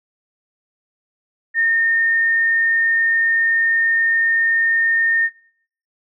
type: tone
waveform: sine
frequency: 1827 Hz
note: A#6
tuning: 35 cents flat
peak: -13 dBFS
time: 1.54-5.3 s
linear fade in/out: 50 ms
effects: noise-tail reverb RT60 0.6 s tail -19 dB re dry